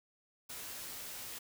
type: noise with comb filter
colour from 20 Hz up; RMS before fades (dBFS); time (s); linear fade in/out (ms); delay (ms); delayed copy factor
white; -45; 0.49-1.39; 10; 14; -0.55
effects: none